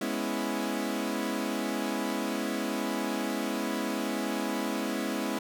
sawtooth chord, C# minor seventh, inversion second, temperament equal, 207.7 / 246.9 / 277.2 / 329.6 Hz, G#3 / B3 / C#4 / E4, 0 / 0 / 0 / 0 cents, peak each -31 dBFS, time 0.01-5.39 s, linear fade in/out 5 ms, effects none

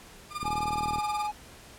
40% pulse tone with tremolo, 1204 Hz, D6, 43 cents sharp, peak -29 dBFS, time 0.3-1.29 s, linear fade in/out 50 ms, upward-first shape sine, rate 19 Hz, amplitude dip 85%
click train, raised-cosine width 3 ms, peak -24 dBFS, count 23, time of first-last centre 0.43-0.984 s, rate 39.7 Hz
triangle tone, 840 Hz, G#5, 19 cents sharp, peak -27 dBFS, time 0.44-1.32 s, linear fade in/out 20 ms
effects pink hiss -50 dBFS RMS until 1.78 s + low-pass 12000 Hz 12 dB/octave

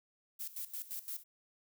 violet noise with tremolo, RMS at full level -41 dBFS, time 0.39-1.24 s, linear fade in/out 20 ms, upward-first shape square, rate 5.8 Hz, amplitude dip 80%, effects none

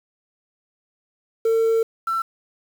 sine tone pair in turn, 451.7 / 1342.3 Hz, A4 / E6, +45 / +31 cents, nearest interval octave + perfect fifth, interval 1886 cents, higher second, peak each -13 / -19 dBFS, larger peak first, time 1.45-1.83 / 2.07-2.22 s, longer first, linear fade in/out 5 ms, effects tanh soft clip ceiling -15 dBFS + 7-bit

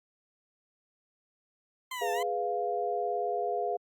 20% pulse exponential two-way sweep, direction down then up, 1046.5 to 876 to 1046.5 Hz, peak -30 dBFS, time 1.91-2.23 s, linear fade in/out 5 ms, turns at 2.12 s
sine chord, F diminished, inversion first, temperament equal, 415.3 / 493.9 / 698.5 Hz, Ab4 / Cb5 / F5, 0 / 0 / 0 cents, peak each -33 / -35 / -31 dBFS, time 2.01-3.77 s, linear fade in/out 10 ms
effects Opus 48 kbps

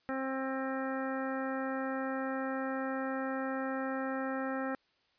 harmonic tone, 265.4 Hz, C4, 25 cents sharp, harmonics 1 / 2 / 3 / 4 / 5 / 6 / 7 / 9, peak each -36 / -38 / -42 / -48 / -42 / -45 / -45 / -57 dBFS, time 0.09-4.75 s, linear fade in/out 0 ms, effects white hiss -72 dBFS RMS until 5.18 s + resampled to 11025 Hz

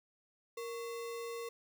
sine tone with sample-and-hold, 466.2 Hz, A#4, in tune, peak -39 dBFS, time 0.57-1.49 s, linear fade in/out 5 ms, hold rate 1575 Hz, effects none

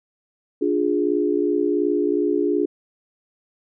sine chord, D diminished, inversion none, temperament equal with one note detuned, 293.7 / 352.5 / 415.3 Hz, D4 / F4 / Ab4, 0 / +16 / 0 cents, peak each -22 dBFS, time 0.61-2.66 s, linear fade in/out 10 ms, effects none

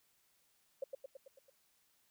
sine tone with echo, 540 Hz, C#5, 45 cents flat, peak -35 dBFS, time 0.82-0.84 s, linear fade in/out 5 ms, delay 110 ms, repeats 6, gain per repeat -4 dB, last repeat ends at 1.5 s, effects white hiss -74 dBFS RMS until 2.1 s

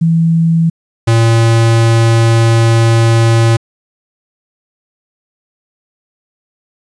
sine / square tone pair in turn, 164.81 / 114.69 Hz, E3 / A#2, 0 / -28 cents, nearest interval tritone, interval 628 cents, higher first, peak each -7 dBFS, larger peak neither, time 0.01-0.7 / 1.07-3.57 s, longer second, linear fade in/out 10 ms, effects resampled to 22050 Hz + 8-bit

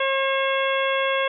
harmonic tone with a mistuned harmonic, 539 Hz, C#5, 49 cents flat, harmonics 1 / 2 / 3 / 4 / 5 / 6, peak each -23 / -26 / -28 / -29 / -30 / -31 dBFS, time 0-1.28 s, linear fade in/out 5 ms, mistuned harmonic 6, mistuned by +59 cents, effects none

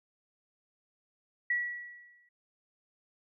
sine tone with exponential decay, 1936 Hz, B6, 35 cents flat, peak -25 dBFS, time 1.5-2.29 s, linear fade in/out 5 ms, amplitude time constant 170 ms, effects none

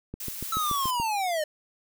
click train, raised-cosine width 3 ms, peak -22 dBFS, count 7, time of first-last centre 0.14-1 s, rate 6.98 Hz
blue noise with tremolo, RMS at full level -35 dBFS, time 0.2-0.91 s, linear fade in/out 5 ms, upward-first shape sine, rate 4.7 Hz, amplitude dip 25%
square linear sweep, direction down, 1321 to 594 Hz, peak -26 dBFS, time 0.52-1.44 s, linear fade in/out 5 ms
effects none

